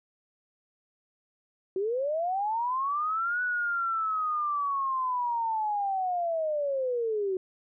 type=linear two-way sweep; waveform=sine; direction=up then down; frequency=366.5 to 1485 to 366.5 Hz; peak=-26 dBFS; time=1.76-7.37 s; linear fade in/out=2 ms; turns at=3.42 s; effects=none